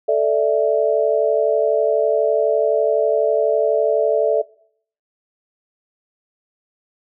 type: chord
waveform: sine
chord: A suspended fourth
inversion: none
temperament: equal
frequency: 440 / 587.3 / 659.3 Hz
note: A4 / D5 / E5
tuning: 0 / 0 / 0 cents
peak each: -18 dBFS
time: 0.08-4.42 s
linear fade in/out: 10 ms
effects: noise-tail reverb RT60 0.6 s tail -22 dB re dry